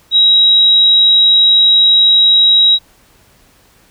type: tone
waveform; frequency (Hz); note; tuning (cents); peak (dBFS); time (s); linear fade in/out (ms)
sine; 3838; A#7; +50; -5; 0.11-2.79; 50
effects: pink hiss -49 dBFS RMS until 3.9 s